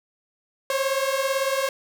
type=beating tone pair; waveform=sawtooth; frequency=531 / 549 Hz; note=C5 / C#5; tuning=+25 / -17 cents; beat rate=18 Hz; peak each=-21 dBFS; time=0.7-1.69 s; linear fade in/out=2 ms; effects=none